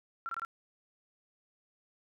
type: tone bursts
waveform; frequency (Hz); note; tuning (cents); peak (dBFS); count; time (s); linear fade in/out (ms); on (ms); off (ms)
sine; 1361; F6; -45; -34; 4; 0.26-0.449; 0; 30; 23
effects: none